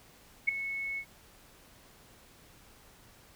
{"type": "tone with ADSR envelope", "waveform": "sine", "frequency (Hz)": 2200, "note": "C#7", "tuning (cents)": -14, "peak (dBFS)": -20, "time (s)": [0.47, 1.05], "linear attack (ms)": 17, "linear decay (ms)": 8, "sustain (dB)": -13, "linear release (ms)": 71, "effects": ["pink hiss -58 dBFS RMS until 3.35 s"]}